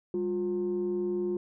sine tone pair together, 199.6 / 355.6 Hz, G3 / F4, +32 / +31 cents, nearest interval minor seventh, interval 999 cents, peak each -33 / -27 dBFS, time 0.14-1.37 s, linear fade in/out 2 ms, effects tanh soft clip ceiling -23 dBFS

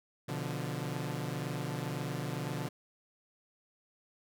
sawtooth chord, B diminished, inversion none, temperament equal with one note detuned, 124.91 / 146.83 / 174.61 Hz, B2 / D3 / F3, +20 / 0 / 0 cents, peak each -35 / -34 / -37 dBFS, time 0.28-2.69 s, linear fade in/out 10 ms, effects none

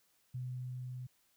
sine tone with level ramp, 126.2 Hz, B2, 38 cents sharp, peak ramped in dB -37 to -41 dBFS, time 0.34-1.07 s, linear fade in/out 10 ms, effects white hiss -73 dBFS RMS until 1.36 s

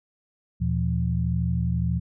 sine tone cluster, 78 / 119.7 / 172.1 Hz, D#2 / A#2 / F3, +5 / +46 / -25 cents, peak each -26 dBFS, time 0.6-2 s, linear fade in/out 20 ms, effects none

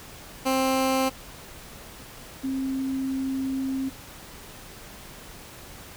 15% pulse / sine tone pair in turn, 263.7 / 266.3 Hz, C4 / C4, +14 / +31 cents, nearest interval unison, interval 17 cents, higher second, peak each -15 / -25 dBFS, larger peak first, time 0.45-1.1 / 2.43-3.9 s, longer second, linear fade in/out 20 ms, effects pink hiss -44 dBFS RMS until 5.96 s

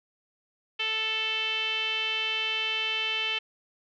5% pulse tone with low-pass filter, 440 Hz, A4, in tune, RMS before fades -29 dBFS, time 0.79-3.39 s, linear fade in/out 10 ms, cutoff 2900 Hz, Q 8.7, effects none

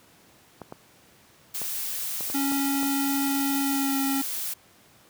clicks, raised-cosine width 1 ms, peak -23 dBFS, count 7, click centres 0.617 / 0.724 / 1.617 / 2.208 / 2.3 / 2.52 / 2.83 s
blue noise, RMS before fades -31 dBFS, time 1.54-4.54 s, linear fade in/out 10 ms
square tone with pitch glide, 277.2 to 273.1 Hz, C#4 to C#4, 0 to -26 cents, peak -25 dBFS, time 2.34-4.22 s, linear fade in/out 10 ms, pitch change -26 cents, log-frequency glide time 3.62-3.99 s
effects pink hiss -56 dBFS RMS until 5.09 s + high-pass 100 Hz 12 dB/octave

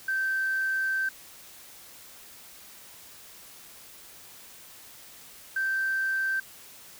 sine tone pair in turn, 1555 / 1560.8 Hz, G6 / G6, -14 / -8 cents, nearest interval unison, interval 6 cents, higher second, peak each -24 dBFS, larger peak neither, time 0.08-1.09 / 5.56-6.4 s, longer first, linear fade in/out 5 ms, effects tanh soft clip ceiling -20 dBFS + white hiss -49 dBFS RMS until 6.99 s

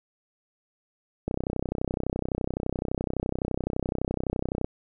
click train, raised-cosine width 2 ms, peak -14 dBFS, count 108, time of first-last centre 1.28-4.645 s, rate 31.8 Hz, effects none

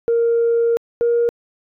sine tone pair in turn, 465.7 / 471.7 Hz, A#4 / A#4, -2 / +20 cents, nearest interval unison, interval 22 cents, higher second, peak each -12 dBFS, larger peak neither, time 0.08-0.77 / 1.01-1.29 s, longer first, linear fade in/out 0 ms, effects tanh soft clip ceiling -10 dBFS

